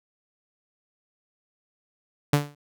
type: tone with exponential decay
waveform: sawtooth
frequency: 145.4 Hz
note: D3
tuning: 17 cents flat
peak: -11 dBFS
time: 2.33-2.55 s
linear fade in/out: 5 ms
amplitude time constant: 46 ms
effects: none